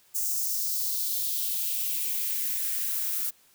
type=noise with high-pass filter sweep; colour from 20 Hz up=violet; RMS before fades=-29 dBFS; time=0.14-3.31 s; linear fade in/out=20 ms; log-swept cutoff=6700 to 1200 Hz; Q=2.3; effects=white hiss -61 dBFS RMS until 3.54 s